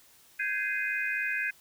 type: chord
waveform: sine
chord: Ab major seventh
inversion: third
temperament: just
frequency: 1557.4 / 1661.2 / 2077 / 2492 Hz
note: G6 / Ab6 / C7 / Eb7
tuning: -12 / 0 / -13 / +2 cents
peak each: -34 / -33 / -35 / -33 dBFS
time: 0.39-1.51 s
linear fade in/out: 10 ms
effects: white hiss -59 dBFS RMS until 1.6 s